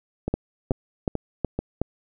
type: two click trains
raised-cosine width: 2 ms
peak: -9 / -12 dBFS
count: 5 / 4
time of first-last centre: 0.34-1.816 / 0.28-1.59 s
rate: 2.71 / 2.29 Hz
effects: none

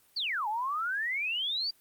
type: exponential two-way sweep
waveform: sine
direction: down then up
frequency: 4779 to 819 to 4779 Hz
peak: -29 dBFS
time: 0.16-1.71 s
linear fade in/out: 10 ms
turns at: 0.48 s
effects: white hiss -64 dBFS RMS until 1.8 s + Opus 24 kbps

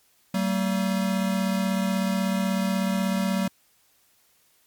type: tone pair together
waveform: square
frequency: 191 / 227.3 Hz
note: G3 / A#3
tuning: -45 / -43 cents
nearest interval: minor third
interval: 302 cents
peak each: -24 / -29 dBFS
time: 0.34-3.48 s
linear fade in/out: 5 ms
effects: white hiss -63 dBFS RMS until 4.66 s + MP3 96 kbps

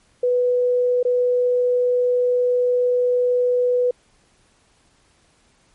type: tone with dropouts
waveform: sine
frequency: 493.9 Hz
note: B4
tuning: in tune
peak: -15 dBFS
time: 0.23-3.91 s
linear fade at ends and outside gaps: 5 ms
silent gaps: 1.03-1.05 s
effects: pink hiss -59 dBFS RMS until 5.74 s + MP3 48 kbps

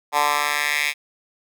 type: tone with high-pass filter sweep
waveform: 10% pulse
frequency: 146.83 Hz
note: D3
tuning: in tune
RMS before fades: -21 dBFS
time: 0.12-0.94 s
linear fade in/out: 50 ms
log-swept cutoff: 890 to 2400 Hz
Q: 2.6
effects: none

